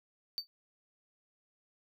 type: tone with exponential decay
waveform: triangle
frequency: 4581 Hz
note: D8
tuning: 44 cents flat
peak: -28 dBFS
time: 0.38-0.47 s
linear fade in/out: 0 ms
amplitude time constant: 18 ms
effects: none